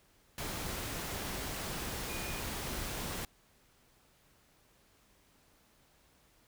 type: tone in noise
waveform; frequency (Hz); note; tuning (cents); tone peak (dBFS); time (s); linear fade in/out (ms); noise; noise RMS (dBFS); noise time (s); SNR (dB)
sine; 2448; D#7; -29; -46; 2.09-2.4; 2; pink; -39; 0.38-3.25; -10
effects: pink hiss -67 dBFS RMS until 6.47 s